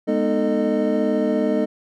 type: tone cluster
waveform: triangle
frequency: 209.4 / 246.6 / 307.8 / 443.6 / 614 Hz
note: G#3 / B3 / D#4 / A4 / D#5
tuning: +15 / -2 / -19 / +14 / -23 cents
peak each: -22 dBFS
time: 0.07-1.66 s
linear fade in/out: 20 ms
effects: none